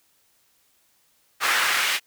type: noise with high-pass filter sweep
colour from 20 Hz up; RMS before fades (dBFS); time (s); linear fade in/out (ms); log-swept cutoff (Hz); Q
brown; -22; 1.4-2; 50; 1400 to 2200; 1.5
effects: white hiss -64 dBFS RMS until 2.06 s